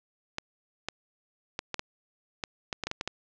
clicks, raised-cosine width 0.2 ms, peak -14 dBFS, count 12, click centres 0.384 / 0.886 / 1.591 / 1.743 / 1.794 / 2.438 / 2.728 / 2.837 / 2.87 / 2.914 / 3.011 / 3.076 s, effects low-pass 7000 Hz 12 dB/octave

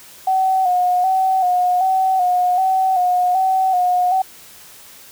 sine tone with vibrato, 740 Hz, F#5, in tune, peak -13 dBFS, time 0.27-4.22 s, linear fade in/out 5 ms, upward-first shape square, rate 1.3 Hz, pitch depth 43 cents each way, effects white hiss -42 dBFS RMS until 5.11 s

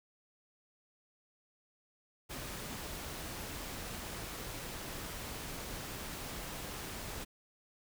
pink noise, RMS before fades -43 dBFS, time 2.29-7.25 s, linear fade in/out 20 ms, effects none

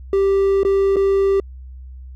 triangle tone with dropouts, 392 Hz, G4, in tune, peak -11 dBFS, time 0.13-1.4 s, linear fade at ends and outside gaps 2 ms, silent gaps 0.633-0.649 / 0.96-0.966 s, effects added 64 Hz sine -33 dBFS peak until 2.15 s

